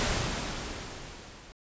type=noise with level ramp; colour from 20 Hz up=pink; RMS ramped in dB=-27 to -50 dBFS; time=0-1.52 s; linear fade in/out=0 ms; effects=resampled to 16000 Hz